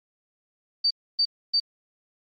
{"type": "tone bursts", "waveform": "sine", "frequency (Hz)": 4613, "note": "D8", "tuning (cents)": -32, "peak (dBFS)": -18, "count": 3, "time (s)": [0.84, 1.601], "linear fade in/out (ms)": 10, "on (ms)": 67, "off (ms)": 280, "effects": ["MP3 32 kbps"]}